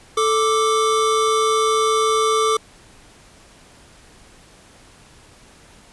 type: tone pair together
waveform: square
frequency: 440 / 1174.7 Hz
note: A4 / D6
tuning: 0 / 0 cents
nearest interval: octave + perfect fourth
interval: 1700 cents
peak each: -19 dBFS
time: 0.17-2.57 s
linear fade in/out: 5 ms
effects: pink hiss -48 dBFS RMS until 5.92 s + resampled to 24000 Hz